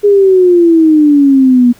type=exponential sweep; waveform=sine; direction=down; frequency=414.6 to 239.2 Hz; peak=-3 dBFS; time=0.03-1.73 s; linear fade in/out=20 ms; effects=pink hiss -43 dBFS RMS until 1.79 s